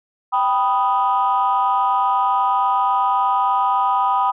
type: chord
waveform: sine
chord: G augmented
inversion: none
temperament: equal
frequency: 784 / 987.8 / 1244.5 Hz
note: G5 / B5 / D#6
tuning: 0 / 0 / 0 cents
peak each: -19 / -17 / -20 dBFS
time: 0.32-4.32 s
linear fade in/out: 20 ms
effects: tanh soft clip ceiling -8 dBFS